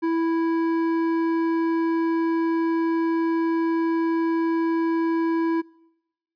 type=tone with hard clipping; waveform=triangle; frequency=329.6 Hz; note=E4; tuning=in tune; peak=-22 dBFS; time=0.02-5.62 s; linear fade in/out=20 ms; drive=14 dB; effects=noise-tail reverb RT60 1.0 s tail -26 dB re dry + resampled to 11025 Hz